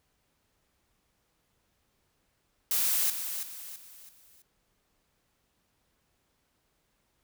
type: noise with echo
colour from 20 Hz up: blue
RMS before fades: -27 dBFS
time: 2.71-3.1 s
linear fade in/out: 2 ms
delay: 330 ms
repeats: 4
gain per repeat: -8 dB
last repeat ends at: 4.42 s
effects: pink hiss -74 dBFS RMS until 7.23 s

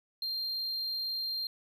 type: tone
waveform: triangle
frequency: 4186 Hz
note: C8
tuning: in tune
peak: -31 dBFS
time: 0.22-1.47 s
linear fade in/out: 2 ms
effects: none

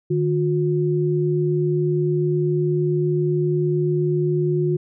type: tone pair together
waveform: sine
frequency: 151.2 / 359.6 Hz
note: D#3 / F#4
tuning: -49 / -49 cents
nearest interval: octave + minor third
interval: 1500 cents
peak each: -20 dBFS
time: 0.1-4.77 s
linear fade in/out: 10 ms
effects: none

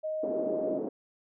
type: tone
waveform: sine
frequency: 624 Hz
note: D#5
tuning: 5 cents sharp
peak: -30 dBFS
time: 0.03-0.79 s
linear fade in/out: 20 ms
type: band-pass noise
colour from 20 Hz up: white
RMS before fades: -34 dBFS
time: 0.23-0.89 s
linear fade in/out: 5 ms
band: 250 to 450 Hz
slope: 24 dB/octave
effects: none

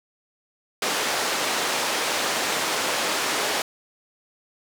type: band-pass noise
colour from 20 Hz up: pink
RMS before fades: -25 dBFS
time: 0.82-3.62 s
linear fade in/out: 2 ms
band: 450 to 8300 Hz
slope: 12 dB/octave
effects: none

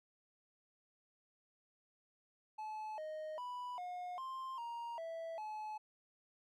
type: tone with pitch steps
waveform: triangle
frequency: 862 / 621 / 987 / 719 / 1051 / 938 / 658 / 857 Hz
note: A5 / D#5 / B5 / F#5 / C6 / A#5 / E5 / A5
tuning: -36 / -3 / -1 / -50 / +7 / +11 / -3 / -46 cents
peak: -40 dBFS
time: 2.58-5.78 s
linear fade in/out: 10 ms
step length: 400 ms
effects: none

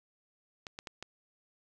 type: clicks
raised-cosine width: 0.2 ms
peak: -24 dBFS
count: 4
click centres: 0.668 / 0.789 / 0.872 / 1.026 s
effects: none

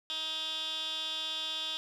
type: tone with band-pass filter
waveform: 15% pulse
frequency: 315.8 Hz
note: D#4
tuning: 26 cents sharp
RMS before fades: -36 dBFS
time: 0.1-1.77 s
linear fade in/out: 0 ms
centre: 3600 Hz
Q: 6.5
effects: none

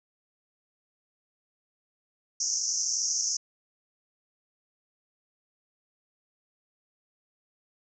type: band-pass noise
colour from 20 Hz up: pink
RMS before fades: -29 dBFS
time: 2.4-3.37 s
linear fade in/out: 5 ms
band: 5400 to 6600 Hz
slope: 96 dB/octave
effects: none

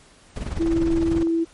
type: noise with tremolo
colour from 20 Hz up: brown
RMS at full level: -24 dBFS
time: 0.36-1.23 s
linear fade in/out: 2 ms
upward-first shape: sine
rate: 20 Hz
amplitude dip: 70%
type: tone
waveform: sine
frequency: 331 Hz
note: E4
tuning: 7 cents sharp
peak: -18 dBFS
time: 0.59-1.45 s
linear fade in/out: 20 ms
type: click train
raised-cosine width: 1 ms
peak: -24 dBFS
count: 6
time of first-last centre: 0.66-1.271 s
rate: 8.18 Hz
effects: pink hiss -52 dBFS RMS until 1.53 s + MP3 48 kbps

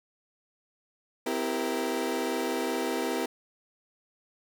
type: chord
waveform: 30% pulse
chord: C dominant seventh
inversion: none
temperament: equal with one note detuned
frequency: 255.8 / 329.6 / 392 / 466.2 Hz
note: C4 / E4 / G4 / Bb4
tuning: -39 / 0 / 0 / 0 cents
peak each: -31 dBFS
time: 1.26-3.26 s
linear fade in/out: 5 ms
effects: none

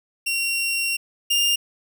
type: tone pair in turn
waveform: sawtooth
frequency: 2746 / 2805 Hz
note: F7 / F7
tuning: -30 / +7 cents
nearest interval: unison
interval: 37 cents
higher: second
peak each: -18 / -14 dBFS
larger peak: second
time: 0.26-0.97 / 1.3-1.56 s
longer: first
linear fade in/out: 10 ms
effects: none

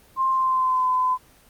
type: tone with pitch glide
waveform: sine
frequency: 1055 to 1016.1 Hz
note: C6 to B5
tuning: +14 to +49 cents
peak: -18 dBFS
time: 0.16-1.18 s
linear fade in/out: 50 ms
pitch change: -65 cents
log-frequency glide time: 0.29-0.88 s
effects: pink hiss -54 dBFS RMS until 1.49 s + Opus 24 kbps

